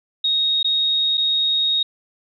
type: tone with dropouts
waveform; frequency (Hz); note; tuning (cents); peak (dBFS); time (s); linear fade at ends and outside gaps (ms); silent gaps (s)
sine; 3750; A#7; +10; -16; 0.24-1.83; 5; 0.63-0.644 / 1.173-1.177
effects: none